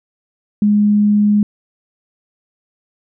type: tone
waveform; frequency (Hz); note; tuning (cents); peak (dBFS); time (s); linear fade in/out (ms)
sine; 207.7; G#3; 0; -9; 0.62-1.43; 2
effects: none